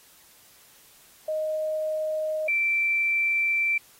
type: tone pair in turn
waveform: sine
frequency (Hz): 622 / 2341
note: D#5 / D7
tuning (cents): -1 / -6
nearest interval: octave + major seventh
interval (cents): 2295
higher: second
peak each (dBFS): -25 / -21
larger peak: second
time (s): 1.28-2.48 / 2.48-3.78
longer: second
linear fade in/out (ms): 5
effects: white hiss -55 dBFS RMS until 3.99 s + AAC 48 kbps